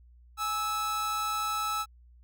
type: tone pair together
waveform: 45% pulse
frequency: 834 / 1307.9 Hz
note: G#5 / E6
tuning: +7 / -14 cents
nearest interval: minor sixth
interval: 779 cents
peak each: -38 / -29 dBFS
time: 0.37-1.86 s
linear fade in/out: 50 ms
effects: added 60 Hz sine -53 dBFS peak until 2.23 s